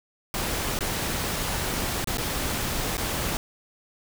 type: noise with dropouts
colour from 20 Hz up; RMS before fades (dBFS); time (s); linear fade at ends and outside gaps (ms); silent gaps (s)
pink; -28; 0.34-3.37; 1; 0.79-0.807 / 2.044-2.073 / 2.172-2.182 / 2.97-2.979
effects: none